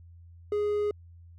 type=tone; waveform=triangle; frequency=415.3 Hz; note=G#4; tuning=in tune; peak=-23 dBFS; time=0.52-0.91 s; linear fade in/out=2 ms; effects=added 85 Hz sine -48 dBFS peak until 1.38 s